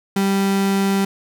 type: tone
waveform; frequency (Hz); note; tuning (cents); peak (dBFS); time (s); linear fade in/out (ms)
35% pulse; 196; G3; 0; -14; 0.16-1.05; 5
effects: none